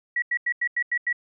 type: tone bursts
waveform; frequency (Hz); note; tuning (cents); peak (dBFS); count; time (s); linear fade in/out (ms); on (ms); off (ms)
sine; 1929; B6; -41; -21; 7; 0.16-1.128; 5; 62; 89
effects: none